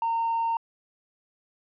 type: tone with hard clipping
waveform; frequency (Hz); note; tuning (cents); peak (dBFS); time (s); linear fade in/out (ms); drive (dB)
triangle; 917; A#5; -29; -23; 0.02-0.57; 2; 2
effects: resampled to 11025 Hz